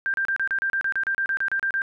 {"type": "tone bursts", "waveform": "sine", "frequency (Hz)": 1582, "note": "G6", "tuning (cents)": 15, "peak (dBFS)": -21, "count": 16, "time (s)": [0.06, 1.819], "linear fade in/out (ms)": 0, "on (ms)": 79, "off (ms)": 33, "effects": []}